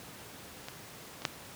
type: clicks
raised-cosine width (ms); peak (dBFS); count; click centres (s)
0.2; -22 / -26 / -10; 3; 0.685 / 1.22 / 1.252
effects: pink hiss -48 dBFS RMS until 1.55 s + high-pass 100 Hz 12 dB/octave